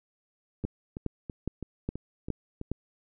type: two click trains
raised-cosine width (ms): 3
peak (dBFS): -23 / -17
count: 7 / 6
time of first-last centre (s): 0.64-2.614 / 0.65-2.716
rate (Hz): 3.04 / 2.42
effects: none